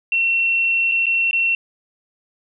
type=tone with dropouts; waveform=sine; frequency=2716 Hz; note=F7; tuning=49 cents flat; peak=-15 dBFS; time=0.12-1.55 s; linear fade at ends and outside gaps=2 ms; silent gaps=0.915-0.919 / 1.058-1.066 / 1.311-1.33 s; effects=none